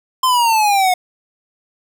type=exponential sweep; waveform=square; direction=down; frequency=1046.5 to 721 Hz; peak=-12 dBFS; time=0.23-0.94 s; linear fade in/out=5 ms; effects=none